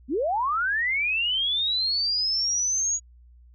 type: linear sweep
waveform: sine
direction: up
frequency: 220 to 6770 Hz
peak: -22 dBFS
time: 0.08-3 s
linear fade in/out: 50 ms
effects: added 60 Hz sine -49 dBFS peak until 3.54 s